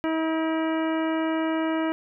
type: harmonic tone with a mistuned harmonic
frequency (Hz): 320.4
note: E4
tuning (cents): -49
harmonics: 1 / 2 / 3 / 4 / 5 / 6 / 7 / 9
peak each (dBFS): -24 / -30 / -34 / -36 / -38 / -40 / -41 / -43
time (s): 0.04-1.92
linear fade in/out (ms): 0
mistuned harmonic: 7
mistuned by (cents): +66
effects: none